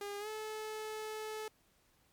sawtooth tone with pitch glide, 406.1 to 432.7 Hz, G#4 to A4, -39 to -29 cents, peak -36 dBFS, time 0.01-1.48 s, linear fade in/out 2 ms, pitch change +110 cents, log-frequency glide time 0.19-0.28 s, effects pink hiss -71 dBFS RMS until 2.12 s + MP3 96 kbps

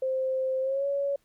sine tone with pitch glide, 523.3 to 560.9 Hz, C5 to C#5, 0 to +20 cents, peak -25 dBFS, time 0.02-1.16 s, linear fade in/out 5 ms, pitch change +120 cents, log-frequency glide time 0.61-0.86 s, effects pink hiss -70 dBFS RMS until 1.24 s

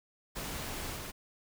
pink noise with level steps, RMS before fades -39 / -42 dBFS, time 0.35-1.12 s, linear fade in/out 20 ms, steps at 0.95 s, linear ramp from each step 20 ms, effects none

